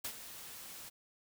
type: noise with ADSR envelope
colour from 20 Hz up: white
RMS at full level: -38 dBFS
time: 0.04-0.9 s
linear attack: 9 ms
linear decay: 70 ms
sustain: -11 dB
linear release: 19 ms
effects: none